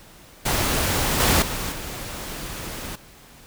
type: noise with level steps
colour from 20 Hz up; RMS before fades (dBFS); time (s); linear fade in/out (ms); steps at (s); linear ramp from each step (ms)
pink; -22 / -18 / -28 / -33; 0.45-2.96; 10; 1.2 / 1.42 / 1.72; 2
effects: pink hiss -48 dBFS RMS until 3.46 s